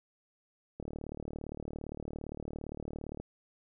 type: click train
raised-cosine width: 2 ms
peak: -27 dBFS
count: 91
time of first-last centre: 0.8-3.2 s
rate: 37.5 Hz
effects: none